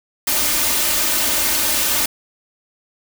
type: noise with comb filter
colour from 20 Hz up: white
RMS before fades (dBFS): -18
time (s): 0.27-2.06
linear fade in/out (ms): 5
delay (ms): 3.3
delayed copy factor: +0.65
effects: none